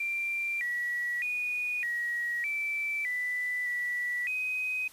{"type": "tone with pitch steps", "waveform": "sine", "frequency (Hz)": [2365, 1934, 2464, 1907, 2326, 1985, 1955, 2513], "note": ["D7", "B6", "D#7", "A#6", "D7", "B6", "B6", "D#7"], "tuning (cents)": [12, -37, -17, 39, -17, 8, -18, 17], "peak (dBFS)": -29, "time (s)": [0, 4.88], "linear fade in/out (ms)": 5, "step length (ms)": 610, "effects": ["white hiss -54 dBFS RMS until 4.92 s", "resampled to 32000 Hz"]}